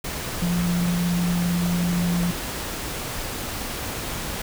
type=tone in noise; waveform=sine; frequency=174.61 Hz; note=F3; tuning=in tune; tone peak=-20 dBFS; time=0.42-2.31 s; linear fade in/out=5 ms; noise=pink; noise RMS=-30 dBFS; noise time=0.04-4.42 s; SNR=+7 dB; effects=none